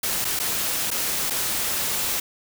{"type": "noise with dropouts", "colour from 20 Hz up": "white", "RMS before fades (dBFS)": -25, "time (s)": [0.03, 2.2], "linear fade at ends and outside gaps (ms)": 5, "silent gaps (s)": [[0.246, 0.25], [0.392, 0.398], [0.905, 0.913], [1.3, 1.305]], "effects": []}